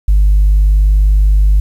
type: tone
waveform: sine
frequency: 50.3 Hz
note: G1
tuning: 45 cents sharp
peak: -4 dBFS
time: 0.08-1.6 s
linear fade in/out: 5 ms
effects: tanh soft clip ceiling -3 dBFS + 7-bit